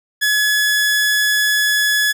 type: tone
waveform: sawtooth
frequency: 1699 Hz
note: G#6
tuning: 39 cents sharp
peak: -10 dBFS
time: 0.21-2.13 s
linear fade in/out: 20 ms
effects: none